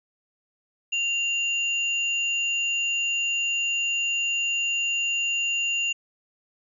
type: tone pair together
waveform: sine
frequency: 2780 / 6905 Hz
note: F7 / A8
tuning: -9 / -34 cents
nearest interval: octave + major third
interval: 1575 cents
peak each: -23 / -33 dBFS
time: 0.92-5.93 s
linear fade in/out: 10 ms
effects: none